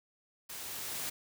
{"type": "noise with level ramp", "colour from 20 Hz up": "white", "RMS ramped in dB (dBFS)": [-44, -37], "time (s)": [0.49, 1.1], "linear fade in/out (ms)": 10, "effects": []}